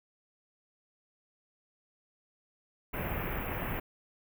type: band-stop noise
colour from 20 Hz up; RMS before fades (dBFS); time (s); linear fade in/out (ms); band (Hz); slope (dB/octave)
pink; -35; 2.93-3.8; 10; 2700 to 13000; 48
effects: none